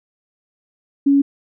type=tone; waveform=sine; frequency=279.6 Hz; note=C#4; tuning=15 cents sharp; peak=-10 dBFS; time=1.06-1.22 s; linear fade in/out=10 ms; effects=none